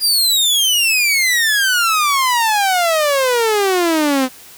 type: exponential sweep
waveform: sawtooth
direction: down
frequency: 4902 to 252.3 Hz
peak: -9 dBFS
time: 0-4.29 s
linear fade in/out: 50 ms
effects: white hiss -40 dBFS RMS until 4.57 s